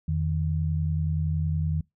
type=tone pair together; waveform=sine; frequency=84.92 / 155.56 Hz; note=F2 / D#3; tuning=-48 / 0 cents; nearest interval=minor seventh; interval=1048 cents; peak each=-26 dBFS; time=0.08-1.81 s; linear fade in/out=5 ms; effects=noise-tail reverb RT60 0.2 s tail -25 dB re dry